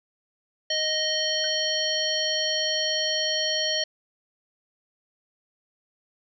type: harmonic tone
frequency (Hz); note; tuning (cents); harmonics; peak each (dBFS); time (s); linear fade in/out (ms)
622.3; D#5; 0; 1 / 3 / 5 / 7 / 9; -30 / -32 / -28 / -28 / -31; 0.7-3.84; 5
type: tone with exponential decay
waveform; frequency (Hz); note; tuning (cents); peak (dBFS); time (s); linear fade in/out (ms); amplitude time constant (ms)
sine; 1520; F#6; +46; -34; 1.44-1.52; 2; 17
effects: none